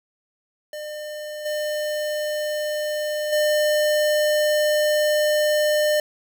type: tone with level steps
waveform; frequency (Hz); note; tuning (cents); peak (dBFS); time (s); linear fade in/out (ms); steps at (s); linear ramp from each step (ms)
square; 603; D5; +46; -31 / -24 / -18; 0.73-6; 2; 1.45 / 3.32; 10
effects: 9-bit